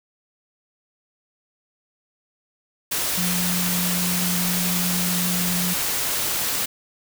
sine tone in noise, 178.6 Hz, F3, 39 cents sharp, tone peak -24 dBFS, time 3.17-5.74 s, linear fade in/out 10 ms, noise white, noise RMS -24 dBFS, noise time 2.91-6.66 s, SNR -3 dB, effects none

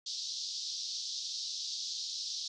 white band-pass noise, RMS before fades -39 dBFS, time 0.06-2.48 s, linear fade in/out 5 ms, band 3700 to 5800 Hz, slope 48 dB/octave, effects none

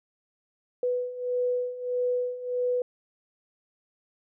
sine beating tone pair, 493.9 / 495.5 Hz, B4 / B4, 0 / +6 cents, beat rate 1.6 Hz, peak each -31 / -27 dBFS, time 0.83-2.82 s, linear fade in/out 2 ms, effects none

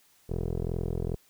15% pulse tone with low-pass filter, 42.34 Hz, E1, 47 cents sharp, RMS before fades -31 dBFS, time 0.29-1.16 s, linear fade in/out 10 ms, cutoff 450 Hz, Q 1.9, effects white hiss -63 dBFS RMS until 1.29 s

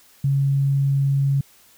sine tone, 138.4 Hz, C#3, 2 cents flat, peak -16 dBFS, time 0.24-1.41 s, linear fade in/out 5 ms, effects white hiss -53 dBFS RMS until 1.77 s

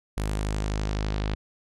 sawtooth tone with low-pass filter sweep, 51.91 Hz, G#1, in tune, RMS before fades -28 dBFS, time 0.17-1.35 s, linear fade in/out 5 ms, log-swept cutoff 11000 to 3900 Hz, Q 1.5, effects none

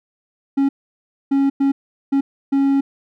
triangle tone bursts at uneven times, 275.4 Hz, C#4, 11 cents flat, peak -11 dBFS, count 5, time 0.57-0.69 / 1.31-1.5 / 1.6-1.72 / 2.12-2.21 / 2.52-2.81 s, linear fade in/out 10 ms, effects none

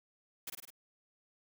white noise with echo, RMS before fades -41 dBFS, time 0.47-0.5 s, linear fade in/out 5 ms, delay 51 ms, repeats 4, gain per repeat -3 dB, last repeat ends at 0.704 s, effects none

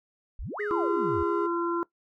sine exponential two-way sweep, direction up then down, 32.71 to 2101 to 71.1 Hz, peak -33 dBFS, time 0.39-1.23 s, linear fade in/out 0 ms, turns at 0.61 s
triangle tone with pitch glide, 415.3 to 408.4 Hz, G#4 to G#4, 0 to -29 cents, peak -27 dBFS, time 0.59-1.47 s, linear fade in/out 10 ms, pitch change -29 cents, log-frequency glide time 0.75-0.9 s
harmonic tone, 341.8 Hz, F4, 37 cents flat, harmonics 1 / 3 / 4, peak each -27 / -32 / -33 dBFS, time 0.71-1.83 s, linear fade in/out 0 ms
effects noise-tail reverb RT60 0.1 s tail -20 dB re dry

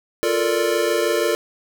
square chord, Bb major seventh, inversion second, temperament equal, 349.2 / 440 / 466.2 / 587.3 Hz, F4 / A4 / Bb4 / D5, 0 / 0 / 0 / 0 cents, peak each -24 dBFS, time 0.23-1.35 s, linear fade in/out 0 ms, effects none

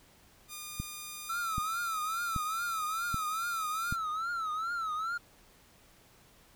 5% pulse tone, 1215 Hz, D#6, 42 cents flat, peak -29 dBFS, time 0.48-3.97 s, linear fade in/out 50 ms
click train, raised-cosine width 5 ms, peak -22 dBFS, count 5, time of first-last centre 0.8-3.925 s, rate 1.28 Hz
triangle tone with vibrato, 1318.5 Hz, E6, in tune, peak -30 dBFS, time 1.29-5.18 s, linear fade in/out 10 ms, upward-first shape triangle, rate 2.4 Hz, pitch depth 140 cents each way
effects pink hiss -61 dBFS RMS until 6.55 s

